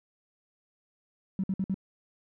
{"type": "tone bursts", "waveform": "triangle", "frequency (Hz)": 191.2, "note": "G3", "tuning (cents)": -43, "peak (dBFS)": -22, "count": 4, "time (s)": [1.39, 1.743], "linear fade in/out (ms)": 2, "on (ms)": 47, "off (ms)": 55, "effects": ["tanh soft clip ceiling -24 dBFS"]}